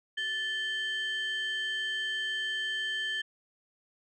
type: tone pair together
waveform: sine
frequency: 1753 / 3123 Hz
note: A6 / G7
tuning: -7 / -7 cents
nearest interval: minor seventh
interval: 1000 cents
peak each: -31 / -32 dBFS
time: 0.17-3.22 s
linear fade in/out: 10 ms
effects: tanh soft clip ceiling -26 dBFS